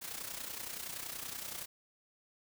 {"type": "noise with amplitude modulation", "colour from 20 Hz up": "white", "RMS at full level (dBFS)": -40, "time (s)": [0.01, 1.66], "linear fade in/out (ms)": 20, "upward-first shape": "sine", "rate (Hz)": 30.6, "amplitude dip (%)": 65, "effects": []}